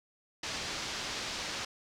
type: low-pass noise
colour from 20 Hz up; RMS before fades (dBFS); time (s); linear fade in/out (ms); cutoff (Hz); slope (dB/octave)
white; -38; 0.43-1.65; 5; 5800; 24
effects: none